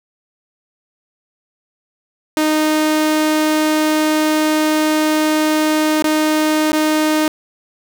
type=tone with dropouts; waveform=sawtooth; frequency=308.8 Hz; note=D#4; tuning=13 cents flat; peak=-9 dBFS; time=2.37-7.28 s; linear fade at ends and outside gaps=1 ms; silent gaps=6.024-6.042 / 6.72-6.73 s; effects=none